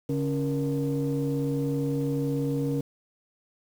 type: tone cluster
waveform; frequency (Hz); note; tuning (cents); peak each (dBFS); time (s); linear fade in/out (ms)
sine; 143.1 / 277.2 / 470.3; D3 / C#4 / A#4; -45 / 0 / +15; -27 / -27 / -30; 0.09-2.81; 5
effects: tanh soft clip ceiling -19 dBFS + 8-bit